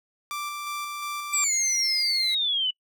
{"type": "tone with tremolo", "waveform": "sawtooth", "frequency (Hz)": 1175, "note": "D6", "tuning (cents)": 1, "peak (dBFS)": -26, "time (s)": [0.31, 1.44], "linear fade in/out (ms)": 0, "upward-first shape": "square", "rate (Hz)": 2.8, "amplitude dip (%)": 25}
{"type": "tone with pitch glide", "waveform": "30% pulse", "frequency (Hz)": [2349, 2105], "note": ["D7", "C7"], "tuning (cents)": [0, 10], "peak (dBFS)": -28, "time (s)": [1.32, 2.35], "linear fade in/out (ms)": 10, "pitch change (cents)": -190, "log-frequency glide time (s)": [1.43, 1.52]}
{"type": "exponential sweep", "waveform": "sine", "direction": "down", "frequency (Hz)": [7902, 2938], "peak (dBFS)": -22, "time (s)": [1.33, 2.71], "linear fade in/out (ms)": 10}
{"effects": ["noise-tail reverb RT60 0.1 s tail -26 dB re dry"]}